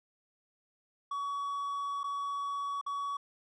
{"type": "tone with dropouts", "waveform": "triangle", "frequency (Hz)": 1129, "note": "C#6", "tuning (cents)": 31, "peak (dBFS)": -31, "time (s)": [1.11, 3.17], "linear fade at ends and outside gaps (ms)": 5, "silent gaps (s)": [[2.033, 2.04], [2.813, 2.863]], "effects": ["resampled to 24000 Hz"]}